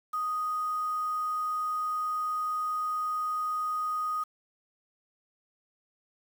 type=tone with quantisation; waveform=sine; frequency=1244.5 Hz; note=D#6; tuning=in tune; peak=-28 dBFS; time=0.13-4.24 s; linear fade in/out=10 ms; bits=8; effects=none